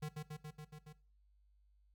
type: tone with echo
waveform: square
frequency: 151.9 Hz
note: D#3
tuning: 41 cents flat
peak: -40 dBFS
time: 0.02-0.09 s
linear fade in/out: 10 ms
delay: 140 ms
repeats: 6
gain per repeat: -2 dB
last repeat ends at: 0.93 s
effects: noise-tail reverb RT60 0.4 s tail -18 dB re dry + added 50 Hz sine -67 dBFS peak until 1.94 s